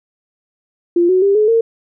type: tone with pitch steps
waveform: sine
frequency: 346.1 / 370.9 / 397.6 / 426.1 / 456.7 Hz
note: F4 / F#4 / G4 / G#4 / A#4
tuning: -16 / +4 / +25 / +44 / -36 cents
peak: -9 dBFS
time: 0.96-1.61 s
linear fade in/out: 5 ms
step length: 130 ms
effects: none

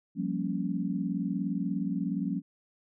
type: chord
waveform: sine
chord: G half-diminished seventh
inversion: third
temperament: equal with one note detuned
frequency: 176.24 / 196 / 233.1 / 277.2 Hz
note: F3 / G3 / Bb3 / Db4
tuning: +16 / 0 / 0 / 0 cents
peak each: -33 / -33 / -36 / -34 dBFS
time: 0.15-2.42 s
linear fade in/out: 50 ms
effects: none

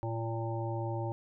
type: harmonic tone with a mistuned harmonic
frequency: 114.4 Hz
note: A#2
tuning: 32 cents flat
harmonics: 1 / 3 / 5 / 7 / 8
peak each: -34 / -39 / -41 / -42 / -43 dBFS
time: 0.03-1.12 s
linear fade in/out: 0 ms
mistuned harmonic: 8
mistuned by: -18 cents
effects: none

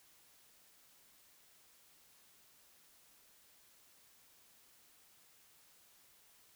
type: silence
effects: white hiss -66 dBFS RMS until 6.55 s

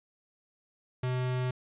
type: tone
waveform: square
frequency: 126.8 Hz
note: B2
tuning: 46 cents sharp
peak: -29 dBFS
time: 1.03-1.51 s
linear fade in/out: 5 ms
effects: resampled to 8000 Hz + 11-bit

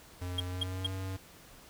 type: tone with pitch glide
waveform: square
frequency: 90 to 94.75 Hz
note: F#2 to F#2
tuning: -47 to +42 cents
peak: -36 dBFS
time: 0.21-1.17 s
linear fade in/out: 10 ms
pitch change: +89 cents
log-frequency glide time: 0.44-0.91 s
type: tone bursts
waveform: triangle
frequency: 3244 Hz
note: G#7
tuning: 41 cents flat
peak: -27 dBFS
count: 3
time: 0.38-0.866 s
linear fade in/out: 5 ms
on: 22 ms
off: 210 ms
effects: pink hiss -55 dBFS RMS until 1.69 s

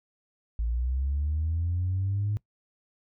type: linear sweep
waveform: sine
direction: up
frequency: 54.8 to 105.8 Hz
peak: -24 dBFS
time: 0.59-2.37 s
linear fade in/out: 0 ms
effects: noise-tail reverb RT60 0.1 s tail -22 dB re dry + tanh soft clip ceiling -21 dBFS

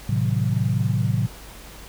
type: chord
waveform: sine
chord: A diminished seventh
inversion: none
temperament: equal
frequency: 110 / 130.81 / 155.56 / 185 Hz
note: A2 / C3 / Eb3 / Gb3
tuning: 0 / 0 / 0 / 0 cents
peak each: -22 / -23 / -28 / -27 dBFS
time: 0.09-1.27 s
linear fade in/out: 5 ms
effects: added 50 Hz sine -43 dBFS peak until 1.88 s + pink hiss -43 dBFS RMS until 1.88 s

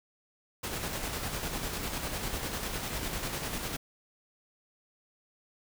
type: noise with tremolo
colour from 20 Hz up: pink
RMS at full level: -34 dBFS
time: 0.63-3.77 s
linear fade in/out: 10 ms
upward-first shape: square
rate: 10 Hz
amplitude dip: 35%
effects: none

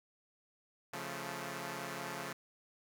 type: chord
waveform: 5% pulse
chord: Db augmented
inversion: none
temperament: equal with one note detuned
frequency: 138.59 / 174.61 / 218.9 Hz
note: Db3 / F3 / A3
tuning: 0 / 0 / -9 cents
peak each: -33 / -33 / -34 dBFS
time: 0.93-2.33 s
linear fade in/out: 5 ms
effects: none

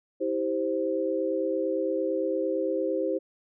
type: chord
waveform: sine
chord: C major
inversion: first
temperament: equal with one note detuned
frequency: 323.2 / 392 / 523.3 Hz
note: E4 / G4 / C5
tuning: -34 / 0 / 0 cents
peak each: -30 / -30 / -28 dBFS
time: 0.2-3.19 s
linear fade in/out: 20 ms
effects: none

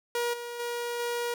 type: tone with level steps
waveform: sawtooth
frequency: 477.4 Hz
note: A#4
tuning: 41 cents sharp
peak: -23 / -32 / -27 / -25 dBFS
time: 0.15-1.34 s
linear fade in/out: 2 ms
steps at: 0.33 / 0.59 / 0.99 s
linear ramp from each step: 10 ms
effects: none

